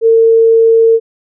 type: tone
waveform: sine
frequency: 453.5 Hz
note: A#4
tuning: 48 cents flat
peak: -4 dBFS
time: 0.01-1 s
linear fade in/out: 50 ms
effects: none